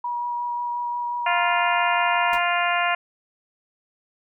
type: tone with vibrato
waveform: sine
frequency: 962 Hz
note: B5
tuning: 46 cents flat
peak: -24 dBFS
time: 0.04-2.38 s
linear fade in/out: 5 ms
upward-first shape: sine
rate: 5.6 Hz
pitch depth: 10 cents each way
type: harmonic tone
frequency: 349.2 Hz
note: F4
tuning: in tune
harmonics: 2 / 3 / 4 / 5 / 6 / 7 / 8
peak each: -24 / -26 / -27 / -28 / -29 / -29 / -30 dBFS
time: 1.26-2.95 s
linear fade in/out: 5 ms
type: noise with exponential decay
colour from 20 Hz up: pink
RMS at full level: -31 dBFS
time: 2.33-2.43 s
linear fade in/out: 2 ms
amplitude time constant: 21 ms
effects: none